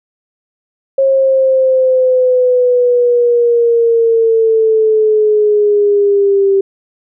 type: linear sweep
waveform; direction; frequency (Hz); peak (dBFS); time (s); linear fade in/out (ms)
sine; down; 541 to 389.7; -7; 0.98-6.61; 5
effects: none